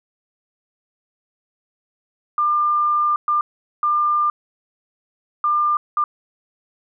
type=tone bursts at uneven times; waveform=sine; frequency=1198 Hz; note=D6; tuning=34 cents sharp; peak=-15 dBFS; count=5; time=2.38-3.16 / 3.28-3.41 / 3.83-4.3 / 5.44-5.77 / 5.97-6.04 s; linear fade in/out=2 ms; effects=none